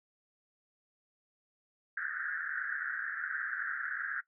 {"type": "band-pass noise", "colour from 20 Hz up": "pink", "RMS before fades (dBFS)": -37, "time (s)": [1.97, 4.21], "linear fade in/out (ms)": 5, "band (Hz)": [1400, 1800], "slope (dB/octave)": 96, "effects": ["noise-tail reverb RT60 0.1 s tail -17 dB re dry"]}